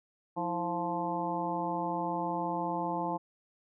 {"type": "harmonic tone with a mistuned harmonic", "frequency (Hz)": 174.61, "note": "F3", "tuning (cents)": 0, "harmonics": [1, 2, 3, 4, 5, 6], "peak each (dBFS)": [-39, -37, -40, -38, -34, -40], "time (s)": [0.36, 3.18], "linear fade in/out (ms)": 20, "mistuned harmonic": 2, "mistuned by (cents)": -100, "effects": []}